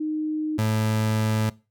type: tone pair in turn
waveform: sine / 30% pulse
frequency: 308.5 / 109.07 Hz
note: D#4 / A2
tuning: -15 / -15 cents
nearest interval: octave + tritone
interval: 1800 cents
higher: first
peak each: -24 / -18 dBFS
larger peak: second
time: 0-0.58 / 0.58-1.5 s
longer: second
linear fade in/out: 10 ms
effects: noise-tail reverb RT60 0.3 s tail -21 dB re dry